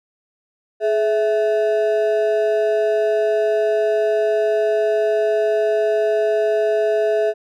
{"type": "ring-modulated tone", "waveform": "triangle", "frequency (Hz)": 541, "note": "C#5", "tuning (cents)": -42, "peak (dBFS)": -10, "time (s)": [0.8, 7.34], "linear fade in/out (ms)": 50, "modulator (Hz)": 117, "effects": []}